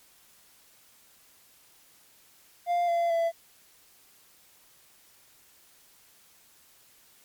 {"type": "tone with pitch steps", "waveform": "triangle", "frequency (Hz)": [698.5, 683.7, 669.3], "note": ["F5", "F5", "E5"], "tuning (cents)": [0, -37, 26], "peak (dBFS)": -21, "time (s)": [2.66, 3.32], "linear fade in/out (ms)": 50, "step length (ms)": 220, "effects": ["white hiss -59 dBFS RMS until 7.24 s", "MP3 96 kbps"]}